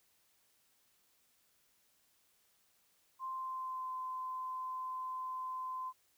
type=tone with pitch glide; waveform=sine; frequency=1046.5 to 1029.7 Hz; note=C6 to C6; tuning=0 to -28 cents; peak=-38 dBFS; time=3.19-5.93 s; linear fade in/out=50 ms; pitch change=-28 cents; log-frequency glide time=3.29-3.92 s; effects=white hiss -73 dBFS RMS until 6.17 s